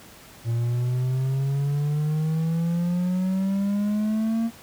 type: exponential sweep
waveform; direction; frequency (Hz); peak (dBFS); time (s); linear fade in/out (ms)
triangle; up; 115 to 231.1; -19; 0.44-4.51; 50
effects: pink hiss -47 dBFS RMS until 4.62 s + high-pass 60 Hz 12 dB/octave